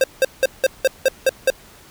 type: tone bursts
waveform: square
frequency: 529 Hz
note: C5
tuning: 19 cents sharp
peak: -12 dBFS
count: 8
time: 0.01-1.502 s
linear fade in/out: 2 ms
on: 29 ms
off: 180 ms
effects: pink hiss -46 dBFS RMS until 1.9 s